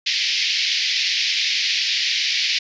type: band-pass noise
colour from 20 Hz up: white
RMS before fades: -21 dBFS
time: 0.06-2.59 s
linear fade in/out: 10 ms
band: 2000 to 5300 Hz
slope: 48 dB/octave
effects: resampled to 16000 Hz